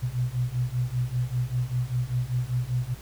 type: beating tone pair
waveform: sine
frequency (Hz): 121.5 / 126.6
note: B2 / B2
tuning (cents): -28 / +43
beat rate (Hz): 5.1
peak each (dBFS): -28 / -27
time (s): 0.02-2.95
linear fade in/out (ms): 20
effects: added 60 Hz sine -43 dBFS peak until 3.01 s + pink hiss -48 dBFS RMS until 3.01 s